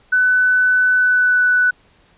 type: tone with pitch glide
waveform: sine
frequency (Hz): 1500 to 1488.8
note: F#6 to F#6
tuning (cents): +23 to +10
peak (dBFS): -11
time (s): 0.12-1.71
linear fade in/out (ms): 10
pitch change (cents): -13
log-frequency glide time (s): 0.96-1.42
effects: pink hiss -54 dBFS RMS until 2.17 s + resampled to 8000 Hz